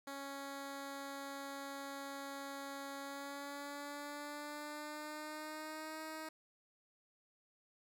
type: tone with pitch glide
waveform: 10% pulse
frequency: 277.2 to 314.8 Hz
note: C#4 to D#4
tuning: 0 to +20 cents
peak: -36 dBFS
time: 0.07-6.29 s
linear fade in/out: 5 ms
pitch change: +220 cents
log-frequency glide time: 3-6.01 s
effects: none